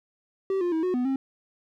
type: tone with pitch steps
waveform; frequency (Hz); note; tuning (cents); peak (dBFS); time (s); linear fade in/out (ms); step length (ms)
triangle; 385.6 / 351.8 / 321.4 / 365.6 / 248.5 / 267.9; G4 / F4 / E4 / F#4 / B3 / C4; -28 / +13 / -44 / -21 / +11 / +41; -21; 0.5-1.16; 2; 110
effects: none